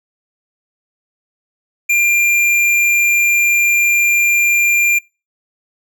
sine tone with hard clipping, 2389 Hz, D7, 29 cents sharp, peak -12 dBFS, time 1.89-4.99 s, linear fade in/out 10 ms, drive 13 dB, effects noise-tail reverb RT60 0.3 s tail -26 dB re dry

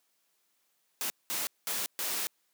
white noise bursts at uneven times, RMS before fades -33 dBFS, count 4, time 1.01-1.1 / 1.3-1.47 / 1.67-1.86 / 1.99-2.27 s, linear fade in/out 0 ms, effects white hiss -74 dBFS RMS until 2.53 s + high-pass 200 Hz 12 dB/octave

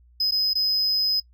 triangle tone with dropouts, 5050 Hz, D#8, 25 cents sharp, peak -19 dBFS, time 0.2-1.2 s, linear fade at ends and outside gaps 5 ms, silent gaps 0.31-0.32 / 0.534-0.553 s, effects noise-tail reverb RT60 0.1 s tail -20 dB re dry + added 60 Hz sine -52 dBFS peak until 1.33 s

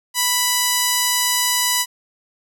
5% pulse tone, 987.8 Hz, B5, in tune, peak -4 dBFS, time 0.14-1.86 s, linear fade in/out 50 ms, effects none

